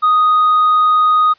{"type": "tone with tanh clipping", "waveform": "triangle", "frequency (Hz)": 1244.5, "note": "D#6", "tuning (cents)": 0, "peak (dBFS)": -9, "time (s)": [0.02, 1.34], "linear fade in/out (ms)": 20, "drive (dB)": 6, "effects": ["white hiss -52 dBFS RMS until 1.38 s", "resampled to 11025 Hz"]}